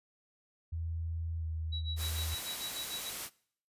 sine tone with pitch glide, 82.41 to 80.2 Hz, E2 to E2, 0 to -47 cents, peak -34 dBFS, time 0.72-2.35 s, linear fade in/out 10 ms, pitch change -47 cents, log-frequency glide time 1.39-1.44 s
sine tone with tremolo, 3900 Hz, B7, 23 cents flat, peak -37 dBFS, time 1.72-3.1 s, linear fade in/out 10 ms, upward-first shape sine, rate 6.7 Hz, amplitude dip 95%
white noise, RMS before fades -40 dBFS, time 1.96-3.3 s, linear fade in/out 50 ms
effects noise-tail reverb RT60 0.6 s tail -23 dB re dry + resampled to 32000 Hz

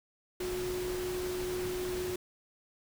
sine tone in noise, 363.6 Hz, F#4, 30 cents flat, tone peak -33 dBFS, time 0.4-2.16 s, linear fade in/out 5 ms, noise pink, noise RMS -41 dBFS, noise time 0.4-2.16 s, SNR +5 dB, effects none

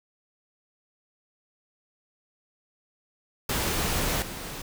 pink noise with level steps, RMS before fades -27 / -37 dBFS, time 3.49-4.62 s, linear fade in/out 5 ms, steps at 4.22 s, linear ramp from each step 2 ms, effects none

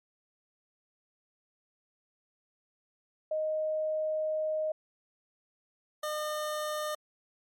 sine / 25% pulse tone pair in turn, 622.3 / 606.7 Hz, D#5 / D#5, 0 / -44 cents, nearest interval unison, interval 44 cents, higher first, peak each -28 dBFS, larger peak neither, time 3.31-4.72 / 6.03-6.95 s, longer first, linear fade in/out 5 ms, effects MP3 64 kbps

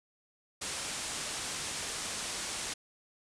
white low-pass noise, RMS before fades -38 dBFS, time 0.61-2.74 s, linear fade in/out 10 ms, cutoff 9500 Hz, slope 48 dB/octave, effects none

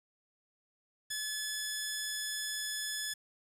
10% pulse tone, 1718 Hz, A6, 42 cents flat, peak -26 dBFS, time 1.1-3.14 s, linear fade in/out 10 ms, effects resampled to 32000 Hz + 9-bit

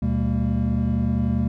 triangle tone cluster, 76.6 / 123.2 / 199 / 229.4 Hz, D#2 / B2 / G3 / A#3, -27 / -4 / +26 / -28 cents, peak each -23 dBFS, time 0.02-1.48 s, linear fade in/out 5 ms, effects none

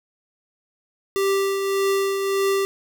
square tone with tremolo, 392 Hz, G4, in tune, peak -18 dBFS, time 1.16-2.65 s, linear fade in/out 0 ms, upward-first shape triangle, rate 1.7 Hz, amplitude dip 45%, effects none

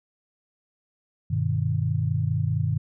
sine chord, G augmented, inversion none, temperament just, 98 / 122.5 / 153.12 Hz, G2 / B2 / D#3, 0 / -14 / -27 cents, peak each -26 dBFS, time 1.3-2.78 s, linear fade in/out 10 ms, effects none

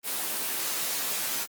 white noise with comb filter, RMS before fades -30 dBFS, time 0.03-1.47 s, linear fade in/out 50 ms, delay 15 ms, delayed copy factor +0.6, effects high-pass 200 Hz 12 dB/octave + Opus 24 kbps

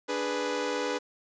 sawtooth chord, G# diminished, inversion second, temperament equal, 293.7 / 415.3 / 493.9 Hz, D4 / G#4 / B4, 0 / 0 / 0 cents, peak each -31 / -30 / -27 dBFS, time 0.08-0.99 s, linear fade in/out 20 ms, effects resampled to 16000 Hz + 9-bit

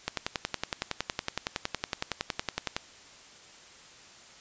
click train, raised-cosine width 0.2 ms, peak -11 dBFS, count 30, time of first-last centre 0.08-2.765 s, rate 10.8 Hz, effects white hiss -52 dBFS RMS until 4.4 s + resampled to 16000 Hz

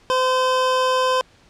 square tone pair together, 513.2 / 1027 Hz, C5 / C6, -34 / -33 cents, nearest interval octave, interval 1201 cents, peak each -20 dBFS, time 0.1-1.21 s, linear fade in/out 0 ms, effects pink hiss -53 dBFS RMS until 1.49 s + low-pass 6000 Hz 12 dB/octave

